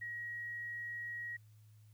sine tone, 1900 Hz, A#6, 33 cents sharp, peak -40 dBFS, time 0.01-1.37 s, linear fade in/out 10 ms, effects added 107 Hz sine -58 dBFS peak until 1.93 s + white hiss -75 dBFS RMS until 1.93 s

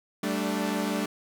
sawtooth chord, G suspended second, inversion none, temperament equal with one note detuned, 193.75 / 220 / 293.7 Hz, G3 / A3 / D4, -20 / 0 / 0 cents, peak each -27 dBFS, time 0.23-1.06 s, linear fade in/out 5 ms, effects none

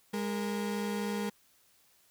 35% pulse tone pair together, 205 / 466.2 Hz, G#3 / A#4, -22 / 0 cents, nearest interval octave + major second, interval 1422 cents, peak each -31 / -36 dBFS, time 0.13-1.3 s, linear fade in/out 10 ms, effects white hiss -66 dBFS RMS until 2.1 s

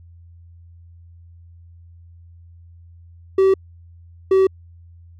triangle tone pair in turn, 384.1 / 382.1 Hz, G4 / G4, -35 / -44 cents, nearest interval unison, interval 9 cents, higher first, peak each -9 / -9 dBFS, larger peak neither, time 3.38-3.54 / 4.31-4.47 s, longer neither, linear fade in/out 5 ms, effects added 85 Hz sine -42 dBFS peak until 5.19 s

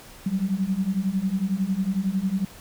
sine beating tone pair, 185 / 196 Hz, F#3 / G3, 0 / 0 cents, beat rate 11 Hz, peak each -26 / -24 dBFS, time 0.26-2.45 s, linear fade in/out 5 ms, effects pink hiss -46 dBFS RMS until 2.6 s

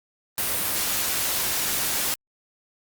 white noise, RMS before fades -25 dBFS, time 0.38-2.14 s, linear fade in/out 0 ms, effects Opus 32 kbps

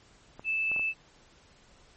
clicks, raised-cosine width 1 ms, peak -29 dBFS, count 4, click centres 0.395 / 0.716 / 0.763 / 0.795 s
sine tone, 2631 Hz, E7, 4 cents flat, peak -26 dBFS, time 0.44-0.94 s, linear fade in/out 50 ms
effects pink hiss -59 dBFS RMS until 1.96 s + MP3 32 kbps

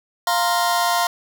sawtooth chord, F suspended fourth, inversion none, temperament just, 698.5 / 931.3 / 1047.7 Hz, F5 / Bb5 / C6, 0 / -2 / +2 cents, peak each -16 / -19 / -18 dBFS, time 0.27-1.07 s, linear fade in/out 2 ms, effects none

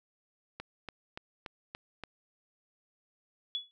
click train, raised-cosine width 0.3 ms, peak -24 dBFS, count 6, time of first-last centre 0.6-2.037 s, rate 3.48 Hz
sine tone with exponential decay, 3400 Hz, G#7, 40 cents sharp, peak -28 dBFS, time 3.55-3.71 s, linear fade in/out 0 ms, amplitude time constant 33 ms
effects none

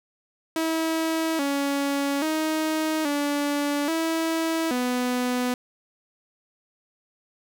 sawtooth tone with pitch steps, 323.3 / 280.7 / 313.7 / 288.6 / 325.6 / 248.6 Hz, E4 / C#4 / D#4 / D4 / E4 / B3, -34 / +22 / +14 / -30 / -21 / +12 cents, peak -19 dBFS, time 0.56-5.54 s, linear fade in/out 2 ms, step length 830 ms, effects none

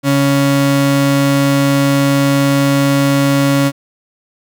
35% pulse tone pair together, 139.4 / 278.8 Hz, C#3 / C#4, +10 / +10 cents, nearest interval octave, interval 1200 cents, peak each -12 dBFS, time 0.03-3.72 s, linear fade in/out 50 ms, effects none

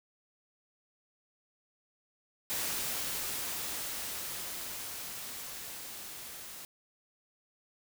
white noise with level ramp, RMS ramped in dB -34 to -46 dBFS, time 2.5-6.65 s, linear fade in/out 0 ms, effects none

